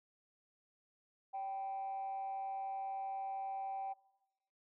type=tone with frequency modulation; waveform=sine; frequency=778 Hz; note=G5; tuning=13 cents flat; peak=-37 dBFS; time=1.33-3.94 s; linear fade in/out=20 ms; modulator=211 Hz; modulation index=0.22; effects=noise-tail reverb RT60 1.0 s tail -22 dB re dry + tanh soft clip ceiling -35 dBFS